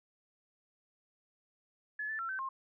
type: tone with pitch steps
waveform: sine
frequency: 1711 / 1756 / 1349 / 1540 / 1066 Hz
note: A6 / A6 / E6 / G6 / C6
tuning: -49 / -4 / +40 / -31 / +32 cents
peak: -35 dBFS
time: 1.99-2.49 s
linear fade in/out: 5 ms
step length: 100 ms
effects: none